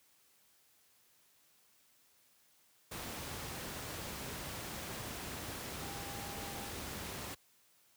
sine tone in noise, 802 Hz, G5, 39 cents sharp, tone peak -50 dBFS, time 5.82-6.71 s, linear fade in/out 10 ms, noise pink, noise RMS -43 dBFS, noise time 2.91-7.35 s, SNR -10 dB, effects white hiss -69 dBFS RMS until 7.96 s + high-pass 60 Hz 12 dB/octave

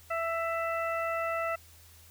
harmonic tone, 663 Hz, E5, 10 cents sharp, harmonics 1 / 2 / 3 / 4, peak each -32 / -33 / -38 / -41 dBFS, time 0.1-1.56 s, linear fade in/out 10 ms, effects added 82 Hz sine -56 dBFS peak until 2.1 s + white hiss -57 dBFS RMS until 2.1 s

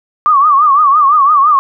sine tone with vibrato, 1162 Hz, D6, 19 cents flat, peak -5 dBFS, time 0.26-1.59 s, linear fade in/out 0 ms, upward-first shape triangle, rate 5.9 Hz, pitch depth 150 cents each way, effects none

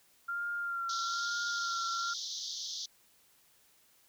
sine tone with vibrato, 1386 Hz, F6, 14 cents flat, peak -33 dBFS, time 0.28-2.14 s, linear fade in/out 10 ms, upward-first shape sine, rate 1.1 Hz, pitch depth 28 cents each way
white band-pass noise, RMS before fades -40 dBFS, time 0.89-2.86 s, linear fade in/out 5 ms, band 3300 to 6300 Hz, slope 96 dB/octave
effects white hiss -66 dBFS RMS until 4.08 s

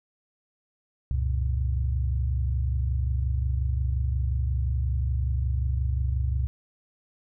sine tone cluster, 67.8 / 93.3 / 119.2 Hz, C#2 / F#2 / A#2, -38 / +15 / +39 cents, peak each -24 / -33 / -30 dBFS, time 1.11-6.47 s, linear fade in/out 0 ms, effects none

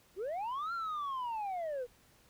sine linear two-way sweep, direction up then down, 346 to 1396.9 to 468.8 Hz, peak -32 dBFS, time 0.16-1.87 s, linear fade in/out 50 ms, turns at 0.73 s, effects tanh soft clip ceiling -34 dBFS + pink hiss -65 dBFS RMS until 2.29 s

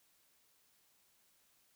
silence, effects white hiss -72 dBFS RMS until 1.75 s

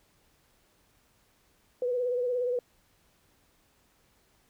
sine tone with vibrato, 493.9 Hz, B4, in tune, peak -26 dBFS, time 1.82-2.59 s, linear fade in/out 2 ms, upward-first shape sine, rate 17 Hz, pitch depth 44 cents each way, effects pink hiss -67 dBFS RMS until 4.49 s

